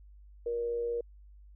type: tone with amplitude modulation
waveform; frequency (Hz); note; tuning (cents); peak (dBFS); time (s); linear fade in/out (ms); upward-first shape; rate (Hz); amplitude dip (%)
sine; 472.7; A#4; +24; -28; 0.46-1.01; 5; sine; 116; 40
effects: added 50 Hz sine -51 dBFS peak until 1.55 s